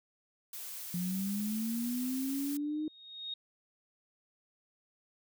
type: noise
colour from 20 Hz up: blue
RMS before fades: -43 dBFS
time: 0.53-2.57 s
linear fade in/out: 2 ms
type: linear sweep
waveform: sine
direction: up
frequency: 174.61 to 311.1 Hz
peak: -32 dBFS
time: 0.94-2.88 s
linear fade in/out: 2 ms
type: tone with exponential growth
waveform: sine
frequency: 3729 Hz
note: A#7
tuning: in tune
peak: -35 dBFS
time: 2.55-3.34 s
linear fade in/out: 5 ms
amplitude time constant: 170 ms
effects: none